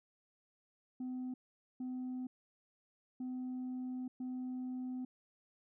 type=tone bursts at uneven times; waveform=sine; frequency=254.1 Hz; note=B3; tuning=49 cents sharp; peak=-36 dBFS; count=4; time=1-1.34 / 1.8-2.27 / 3.2-4.08 / 4.2-5.05 s; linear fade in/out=5 ms; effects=tanh soft clip ceiling -37 dBFS